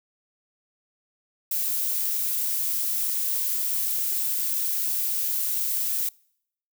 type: noise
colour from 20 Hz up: violet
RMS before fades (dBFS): -26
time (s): 1.51-6.09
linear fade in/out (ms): 5
effects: noise-tail reverb RT60 0.7 s tail -26 dB re dry